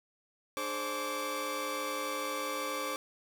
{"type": "tone cluster", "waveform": "sawtooth", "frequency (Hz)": [297.6, 421.6, 529, 1158], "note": ["D4", "G#4", "C5", "D6"], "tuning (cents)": [23, 26, 19, -25], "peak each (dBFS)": [-39, -40, -34, -33], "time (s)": [0.57, 2.96], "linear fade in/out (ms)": 0, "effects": []}